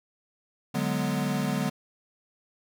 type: chord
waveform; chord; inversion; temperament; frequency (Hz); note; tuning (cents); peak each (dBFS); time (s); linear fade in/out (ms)
square; G# half-diminished seventh; second; equal; 146.83 / 185 / 207.7 / 246.9; D3 / F#3 / G#3 / B3; 0 / 0 / 0 / 0; -32; 0.74-1.7; 10
effects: none